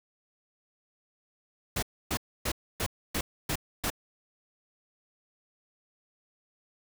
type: noise bursts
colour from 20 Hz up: pink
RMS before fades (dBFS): -30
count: 7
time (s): 1.76-3.902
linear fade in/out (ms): 5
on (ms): 66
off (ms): 280
effects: none